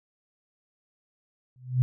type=tone with exponential growth; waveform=sine; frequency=126.6 Hz; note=B2; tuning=43 cents sharp; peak=-15 dBFS; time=1.56-1.82 s; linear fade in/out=0 ms; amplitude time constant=55 ms; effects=none